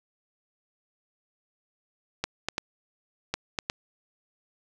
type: clicks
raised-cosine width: 0.2 ms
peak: -10 dBFS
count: 6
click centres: 2.24 / 2.486 / 2.581 / 3.34 / 3.588 / 3.699 s
effects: none